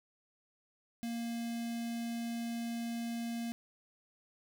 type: tone with notch filter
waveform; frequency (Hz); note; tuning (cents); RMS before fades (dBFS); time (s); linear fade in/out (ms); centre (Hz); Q
square; 233.1; A#3; 0; -38; 1.03-3.52; 0; 1100; 0.97
effects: none